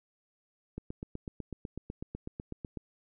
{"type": "click train", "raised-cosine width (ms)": 3, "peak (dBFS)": -25, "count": 17, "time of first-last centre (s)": [0.78, 2.773], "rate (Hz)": 8.03, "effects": []}